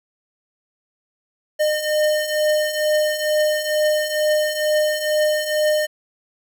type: beating tone pair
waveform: square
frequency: 607 / 609.2 Hz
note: D#5 / D#5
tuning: -43 / -37 cents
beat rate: 2.2 Hz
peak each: -24 / -19 dBFS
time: 1.59-5.87 s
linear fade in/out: 20 ms
effects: none